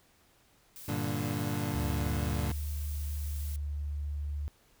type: noise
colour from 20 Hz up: blue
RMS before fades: -47 dBFS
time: 0.76-3.56 s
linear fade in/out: 0 ms
type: chord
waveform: 25% pulse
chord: G minor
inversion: none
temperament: equal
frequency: 98 / 116.54 / 146.83 Hz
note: G2 / Bb2 / D3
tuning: 0 / 0 / 0 cents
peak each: -32 dBFS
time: 0.88-2.52 s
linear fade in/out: 5 ms
type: tone with pitch glide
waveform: sine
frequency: 73.9 to 72.97 Hz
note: D2 to D2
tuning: +11 to -11 cents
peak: -32 dBFS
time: 1.75-4.48 s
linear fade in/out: 0 ms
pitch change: -22 cents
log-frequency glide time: 2.27-3.74 s
effects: pink hiss -65 dBFS RMS until 4.8 s